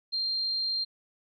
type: tone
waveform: sine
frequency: 4184 Hz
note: C8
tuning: 1 cent flat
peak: -27 dBFS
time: 0.12-0.85 s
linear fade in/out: 20 ms
effects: none